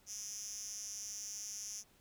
5% pulse tone with high-pass filter, 207.7 Hz, G#3, in tune, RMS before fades -45 dBFS, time 0.06-1.84 s, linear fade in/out 50 ms, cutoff 6000 Hz, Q 5.1, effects pink hiss -68 dBFS RMS until 2 s

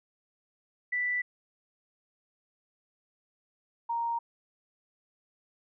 sine tone pair in turn, 1975.5 / 932.3 Hz, B6 / A#5, 0 / 0 cents, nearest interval octave + minor second, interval 1300 cents, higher first, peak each -27 / -28 dBFS, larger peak first, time 0.92-1.22 / 3.89-4.19 s, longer neither, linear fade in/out 10 ms, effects none

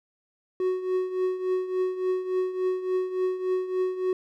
triangle tone with tremolo, 370 Hz, F#4, in tune, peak -19 dBFS, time 0.6-4.13 s, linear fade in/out 2 ms, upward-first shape triangle, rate 3.5 Hz, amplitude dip 75%, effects none

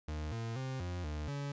40% pulse tone with pitch steps, 76.4 / 114.3 / 131.3 / 88.9 / 75.4 / 142 Hz, D#2 / A#2 / C3 / F2 / D2 / C#3, -31 / -34 / +6 / +31 / +46 / +42 cents, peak -36 dBFS, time 0.08-1.52 s, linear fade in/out 5 ms, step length 240 ms, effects resampled to 16000 Hz + 12-bit

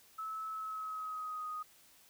sine tone with pitch glide, 1300 to 1244.9 Hz, E6 to D#6, -24 to +1 cents, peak -38 dBFS, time 0.18-1.63 s, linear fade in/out 10 ms, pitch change -75 cents, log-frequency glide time 0.51-1.48 s, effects white hiss -63 dBFS RMS until 2.09 s

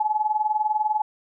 sine tone with tremolo, 855 Hz, A5, 50 cents flat, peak -16 dBFS, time 0-1.02 s, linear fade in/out 5 ms, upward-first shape triangle, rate 20 Hz, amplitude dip 90%, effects none

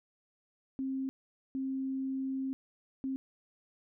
sine tone bursts at uneven times, 266.2 Hz, C4, 30 cents sharp, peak -32 dBFS, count 3, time 0.79-1.09 / 1.55-2.53 / 3.04-3.16 s, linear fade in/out 0 ms, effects none

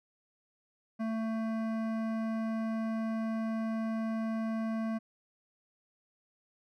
sine tone with hard clipping, 223 Hz, A3, 23 cents sharp, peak -33 dBFS, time 0.99-4.99 s, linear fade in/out 20 ms, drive 14 dB, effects none

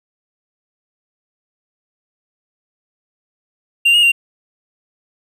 triangle tone with pitch steps, 2779 / 2864 / 2771 Hz, F7 / F7 / F7, -9 / +43 / -14 cents, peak -7 dBFS, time 3.85-4.12 s, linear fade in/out 10 ms, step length 90 ms, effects none

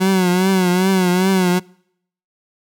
30% pulse tone with vibrato, 185 Hz, F#3, in tune, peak -10 dBFS, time 0-1.6 s, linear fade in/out 20 ms, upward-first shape triangle, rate 2.5 Hz, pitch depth 83 cents each way, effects noise-tail reverb RT60 0.7 s tail -26 dB re dry

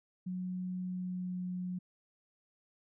sine tone with pitch glide, 182.8 to 181.22 Hz, F#3 to F#3, -21 to -36 cents, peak -35 dBFS, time 0.26-1.79 s, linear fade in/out 10 ms, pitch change -15 cents, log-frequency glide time 0.83-1.42 s, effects none

